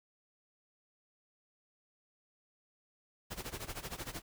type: noise with tremolo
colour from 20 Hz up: pink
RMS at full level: -40 dBFS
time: 3.3-4.22 s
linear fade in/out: 20 ms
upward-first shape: sine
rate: 13 Hz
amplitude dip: 85%
effects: none